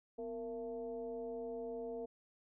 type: tone with frequency modulation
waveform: sine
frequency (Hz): 462.4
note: A#4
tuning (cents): -14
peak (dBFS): -40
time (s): 0.18-2.06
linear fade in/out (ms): 10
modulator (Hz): 213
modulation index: 0.79
effects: none